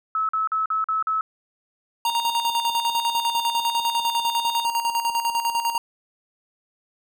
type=tone bursts; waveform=sine; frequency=1298 Hz; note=E6; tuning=27 cents flat; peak=-20 dBFS; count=6; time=0.15-1.21 s; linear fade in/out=2 ms; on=140 ms; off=44 ms
type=tone with tremolo; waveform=square; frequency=932.3 Hz; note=A#5; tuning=in tune; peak=-20 dBFS; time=2.05-5.78 s; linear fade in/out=2 ms; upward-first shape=square; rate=10 Hz; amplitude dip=60%
type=tone with vibrato; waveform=sine; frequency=3643 Hz; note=A#7; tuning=41 cents flat; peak=-29 dBFS; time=2.06-4.65 s; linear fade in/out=5 ms; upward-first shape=sine; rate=1.3 Hz; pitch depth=10 cents each way
effects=none